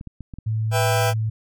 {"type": "clicks", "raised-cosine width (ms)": 5, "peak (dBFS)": -23, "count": 5, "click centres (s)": [0.011, 0.073, 0.207, 0.338, 0.386]}
{"type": "tone", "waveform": "sine", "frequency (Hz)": 110, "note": "A2", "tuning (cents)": 0, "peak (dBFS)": -20, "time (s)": [0.46, 1.3], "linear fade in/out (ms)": 10}
{"type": "chord", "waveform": "sawtooth", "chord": "E minor", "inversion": "second", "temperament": "just", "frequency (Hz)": [494.4, 659.3, 791.1], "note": ["B4", "E5", "G5"], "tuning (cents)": [2, 0, 16], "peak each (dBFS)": -20, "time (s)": [0.71, 1.14], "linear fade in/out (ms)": 50}
{"effects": []}